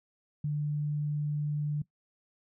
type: tone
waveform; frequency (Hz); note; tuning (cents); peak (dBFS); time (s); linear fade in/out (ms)
sine; 148.2; D3; +16; -28; 0.44-1.82; 5
effects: noise-tail reverb RT60 0.1 s tail -19 dB re dry